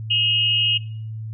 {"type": "tone with amplitude modulation", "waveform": "sine", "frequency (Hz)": 2863, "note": "F7", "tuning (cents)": 42, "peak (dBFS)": -13, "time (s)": [0.1, 0.78], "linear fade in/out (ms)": 10, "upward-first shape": "sine", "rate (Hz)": 288, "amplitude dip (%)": 65, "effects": ["noise-tail reverb RT60 0.5 s tail -19 dB re dry", "added 110 Hz sine -28 dBFS peak until 1.33 s"]}